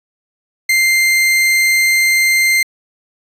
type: tone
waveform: 40% pulse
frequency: 2093 Hz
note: C7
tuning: in tune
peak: -9 dBFS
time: 0.69-2.63 s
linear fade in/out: 5 ms
effects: resampled to 32000 Hz